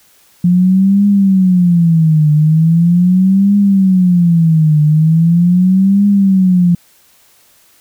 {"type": "tone with vibrato", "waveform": "sine", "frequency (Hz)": 174.61, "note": "F3", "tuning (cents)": 0, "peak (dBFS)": -6, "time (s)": [0.44, 6.75], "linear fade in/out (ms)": 5, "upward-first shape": "triangle", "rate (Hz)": 0.4, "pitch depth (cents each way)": 270, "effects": ["white hiss -49 dBFS RMS until 7.8 s"]}